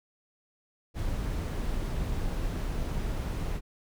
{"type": "noise", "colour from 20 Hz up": "brown", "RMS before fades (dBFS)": -31, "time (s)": [0.94, 3.61], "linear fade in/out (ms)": 50, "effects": []}